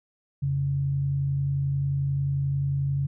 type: tone pair together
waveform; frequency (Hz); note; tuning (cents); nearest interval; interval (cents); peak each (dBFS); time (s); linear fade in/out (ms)
sine; 87.31 / 138.6; F2 / C#3; 0 / 0; minor sixth; 800; -34 / -23; 0.42-3.07; 10
effects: none